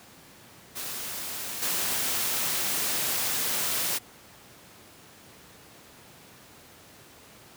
white noise with level steps, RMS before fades -35 / -28 dBFS, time 0.75-3.99 s, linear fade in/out 20 ms, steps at 1.62 s, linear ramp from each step 5 ms, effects pink hiss -51 dBFS RMS until 7.56 s + high-pass 100 Hz 12 dB/octave

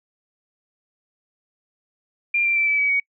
sine tone with pitch steps, 2390 / 2361 / 2333 / 2305 / 2277 / 2249 Hz, D7 / D7 / D7 / D7 / C#7 / C#7, +30 / +9 / -12 / -33 / +46 / +24 cents, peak -17 dBFS, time 2.34-3 s, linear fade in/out 5 ms, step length 110 ms, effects noise-tail reverb RT60 0.1 s tail -26 dB re dry

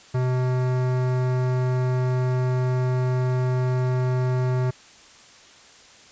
sine tone with hard clipping, 127 Hz, B2, 49 cents sharp, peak -22 dBFS, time 0.14-4.71 s, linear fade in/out 10 ms, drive 18 dB, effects white hiss -49 dBFS RMS until 6.11 s + resampled to 16000 Hz

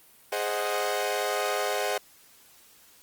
sawtooth chord, Ab dominant seventh, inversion none, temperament equal, 415.3 / 523.3 / 622.3 / 740 Hz, Ab4 / C5 / Eb5 / Gb5, 0 / 0 / 0 / 0 cents, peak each -28 dBFS, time 0.32-1.98 s, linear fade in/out 5 ms, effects white hiss -56 dBFS RMS until 3.02 s + Opus 32 kbps

